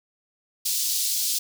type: high-pass noise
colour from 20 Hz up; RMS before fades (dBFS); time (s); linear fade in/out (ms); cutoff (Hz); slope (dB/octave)
pink; -25; 0.65-1.39; 10; 4100; 24
effects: none